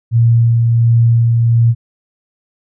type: tone with tremolo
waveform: sine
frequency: 116.54 Hz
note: A#2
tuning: in tune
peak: -6 dBFS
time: 0.11-1.75 s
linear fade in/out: 50 ms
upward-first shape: sine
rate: 1.4 Hz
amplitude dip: 25%
effects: none